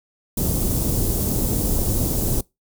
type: band-stop noise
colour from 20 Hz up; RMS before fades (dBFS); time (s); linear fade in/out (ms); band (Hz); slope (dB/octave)
pink; -21; 0.37-2.41; 5; 390 to 9500; 12
effects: noise-tail reverb RT60 0.2 s tail -23 dB re dry